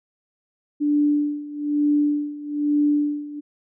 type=tone with tremolo; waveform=sine; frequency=293.7 Hz; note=D4; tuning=in tune; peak=-15 dBFS; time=0.8-3.41 s; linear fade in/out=20 ms; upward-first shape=sine; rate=1.1 Hz; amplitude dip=85%; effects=none